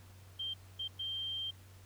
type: tone bursts at uneven times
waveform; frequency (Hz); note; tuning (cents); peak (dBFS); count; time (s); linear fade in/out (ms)
sine; 3160; G7; +13; -36; 3; 0.39-0.54 / 0.79-0.88 / 0.99-1.51; 10
effects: added 94 Hz sine -54 dBFS peak until 1.85 s + pink hiss -62 dBFS RMS until 1.85 s